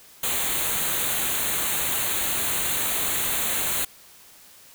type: band-stop noise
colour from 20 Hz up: white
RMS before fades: -25 dBFS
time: 0.23-3.85 s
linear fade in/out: 5 ms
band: 4300 to 6300 Hz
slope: 96 dB/octave
effects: white hiss -50 dBFS RMS until 4.74 s